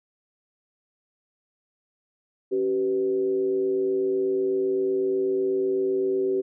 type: tone with frequency modulation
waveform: sine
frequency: 384.4 Hz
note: G4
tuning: 34 cents flat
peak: -21 dBFS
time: 2.51-6.42 s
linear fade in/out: 20 ms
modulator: 108 Hz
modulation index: 0.52
effects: none